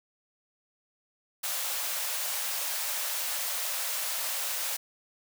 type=high-pass noise; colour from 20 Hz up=white; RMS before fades=-32 dBFS; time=1.43-4.77 s; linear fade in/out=10 ms; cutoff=500 Hz; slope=96 dB/octave; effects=none